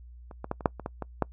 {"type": "clicks", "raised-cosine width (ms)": 1, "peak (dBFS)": [-30, -21, -15, -26, -6, -24, -18, -19, -10], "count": 9, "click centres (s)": [0.312, 0.444, 0.514, 0.608, 0.658, 0.797, 0.861, 1.023, 1.223], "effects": ["noise-tail reverb RT60 0.1 s tail -25 dB re dry", "added 60 Hz sine -45 dBFS peak until 1.32 s"]}